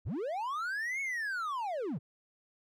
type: linear two-way sweep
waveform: triangle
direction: up then down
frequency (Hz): 52 to 2225 to 106.5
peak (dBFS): -31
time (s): 0.05-1.99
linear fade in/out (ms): 20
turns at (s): 1.01
effects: none